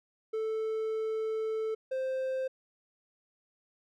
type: tone pair in turn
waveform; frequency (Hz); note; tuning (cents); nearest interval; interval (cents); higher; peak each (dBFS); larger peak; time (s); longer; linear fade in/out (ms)
triangle; 440 / 523.3; A4 / C5; 0 / 0; minor third; 300; second; -28; neither; 0.33-1.75 / 1.91-2.48; first; 10
effects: none